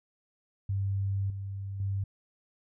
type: tone with level steps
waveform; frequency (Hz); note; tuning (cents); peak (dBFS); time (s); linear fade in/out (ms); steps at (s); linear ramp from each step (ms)
sine; 98.2; G2; +4; -27 / -34 / -28; 0.69-2.04; 5; 1.3 / 1.8; 2
effects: none